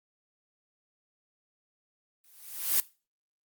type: noise with exponential growth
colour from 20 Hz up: blue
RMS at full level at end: -22 dBFS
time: 2.24-2.8 s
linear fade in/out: 1 ms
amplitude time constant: 120 ms
effects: noise-tail reverb RT60 0.3 s tail -19 dB re dry + Opus 32 kbps